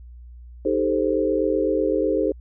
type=chord; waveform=sine; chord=A half-diminished seventh; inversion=second; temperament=equal; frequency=311.1 / 392 / 440 / 523.3 Hz; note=Eb4 / G4 / A4 / C5; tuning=0 / 0 / 0 / 0 cents; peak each=-24 dBFS; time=0.65-2.32 s; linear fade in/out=5 ms; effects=added 60 Hz sine -39 dBFS peak until 2.4 s